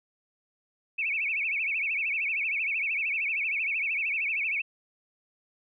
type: tone with vibrato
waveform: sine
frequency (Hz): 2428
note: D#7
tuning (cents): -43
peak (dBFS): -26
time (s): 0.98-4.62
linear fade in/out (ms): 10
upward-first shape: sine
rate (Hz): 13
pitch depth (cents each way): 180
effects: none